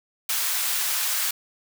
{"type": "high-pass noise", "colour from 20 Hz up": "white", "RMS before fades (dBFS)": -25, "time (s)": [0.29, 1.31], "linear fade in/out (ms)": 5, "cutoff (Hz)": 1000, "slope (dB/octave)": 12, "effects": []}